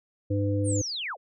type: harmonic tone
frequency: 100.9 Hz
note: G#2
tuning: 49 cents flat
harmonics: 1 / 3 / 5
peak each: -25 / -29 / -31 dBFS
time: 0.3-0.82 s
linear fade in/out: 10 ms
type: linear sweep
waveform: sine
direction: down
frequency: 9240 to 399 Hz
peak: -30 dBFS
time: 0.64-1.17 s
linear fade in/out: 50 ms
effects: none